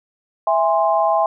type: chord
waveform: sine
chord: E augmented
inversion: none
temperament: equal with one note detuned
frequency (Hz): 659.3 / 820.6 / 1046.5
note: E5 / G#5 / B#5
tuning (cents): 0 / -21 / 0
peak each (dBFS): -17 / -18 / -20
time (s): 0.47-1.26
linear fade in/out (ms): 2
effects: none